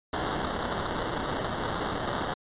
blue noise with sample-and-hold, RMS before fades -31 dBFS, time 0.13-2.34 s, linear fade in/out 5 ms, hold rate 2450 Hz, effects resampled to 8000 Hz

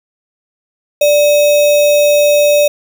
sine tone with sample-and-hold, 587.3 Hz, D5, in tune, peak -6 dBFS, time 1.01-2.68 s, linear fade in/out 5 ms, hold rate 3150 Hz, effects none

